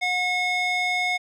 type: tone with band-pass filter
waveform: square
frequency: 725 Hz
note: F#5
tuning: 35 cents flat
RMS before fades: -24 dBFS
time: 0.01-1.18 s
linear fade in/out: 20 ms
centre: 2400 Hz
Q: 1.6
effects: none